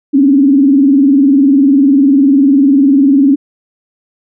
sine tone with vibrato, 276.5 Hz, C#4, 4 cents flat, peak -4 dBFS, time 0.13-3.36 s, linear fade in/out 20 ms, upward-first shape sine, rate 20 Hz, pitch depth 130 cents each way, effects none

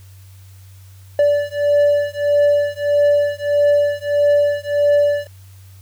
triangle beating tone pair, 580 / 581.6 Hz, D5 / D5, -22 / -17 cents, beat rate 1.6 Hz, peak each -14 dBFS, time 1.19-5.27 s, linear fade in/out 2 ms, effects added 95 Hz sine -39 dBFS peak until 5.81 s + white hiss -52 dBFS RMS until 5.81 s

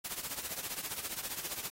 white noise with tremolo, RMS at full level -36 dBFS, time 0.04-1.7 s, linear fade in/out 10 ms, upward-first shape triangle, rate 15 Hz, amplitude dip 85%, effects AAC 48 kbps

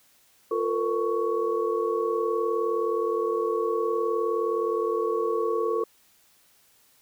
sine tone cluster, 348.5 / 449.2 / 488.6 / 1114 Hz, F4 / A4 / B4 / C#6, -4 / +36 / -19 / +8 cents, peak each -31 / -25 / -32 / -31 dBFS, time 0.51-5.84 s, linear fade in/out 5 ms, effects white hiss -61 dBFS RMS until 7.01 s

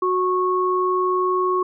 sine tone pair together, 367.5 / 1100 Hz, F#4 / C#6, -12 / -14 cents, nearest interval octave + perfect fifth, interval 1898 cents, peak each -20 dBFS, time 0.02-1.63 s, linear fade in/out 5 ms, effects none

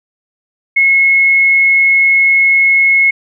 sine tone, 2176 Hz, C#7, 33 cents flat, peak -6 dBFS, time 0.76-3.11 s, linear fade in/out 10 ms, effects none

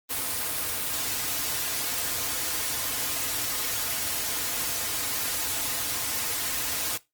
white noise with comb filter, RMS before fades -29 dBFS, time 0.09-6.98 s, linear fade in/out 20 ms, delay 5.2 ms, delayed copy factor -0.65, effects noise-tail reverb RT60 0.2 s tail -18 dB re dry + Opus 24 kbps

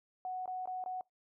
sine tone with dropouts, 740 Hz, F#5, in tune, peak -36 dBFS, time 0.25-1.01 s, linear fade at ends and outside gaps 1 ms, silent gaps 0.458-0.477 / 0.657-0.674 / 0.84-0.86 s, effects noise-tail reverb RT60 0.2 s tail -26 dB re dry

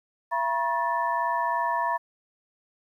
sine tone cluster, 676 / 961 / 1084 / 1758 Hz, E5 / B5 / C#6 / A6, +43 / -48 / -39 / -2 cents, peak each -31 / -25 / -32 / -33 dBFS, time 0.31-1.98 s, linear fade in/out 20 ms, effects 10-bit

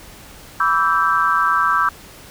sine chord, E minor seventh, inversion second, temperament equal with one note detuned, 987.8 / 1149.8 / 1318.5 / 1568 Hz, B5 / D6 / E6 / G6, 0 / -37 / 0 / 0 cents, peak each -23 / -18 / -18 / -20 dBFS, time 0.6-1.89 s, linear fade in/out 2 ms, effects pink hiss -41 dBFS RMS until 2.3 s

